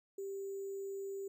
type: tone with sample-and-hold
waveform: sine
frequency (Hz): 392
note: G4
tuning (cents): 0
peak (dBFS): -39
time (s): 0.18-1.28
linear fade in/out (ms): 5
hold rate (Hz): 7350
effects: none